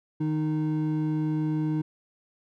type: tone pair together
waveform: triangle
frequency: 154.55 / 309.1 Hz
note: D#3 / D#4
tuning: -11 / -11 cents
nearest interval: octave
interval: 1200 cents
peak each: -25 dBFS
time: 0.2-1.82 s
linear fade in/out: 10 ms
effects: none